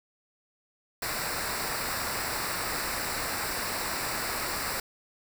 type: noise with comb filter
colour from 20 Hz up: pink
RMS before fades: -32 dBFS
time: 1.02-4.8 s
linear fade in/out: 2 ms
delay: 0.31 ms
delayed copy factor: -0.7
effects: none